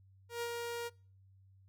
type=tone with ADSR envelope; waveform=sawtooth; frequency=471.7 Hz; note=A#4; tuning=20 cents sharp; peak=-31 dBFS; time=0.29-0.9 s; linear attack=130 ms; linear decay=56 ms; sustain=-3 dB; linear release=30 ms; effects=noise-tail reverb RT60 0.4 s tail -25 dB re dry + added 96 Hz sine -60 dBFS peak until 1.68 s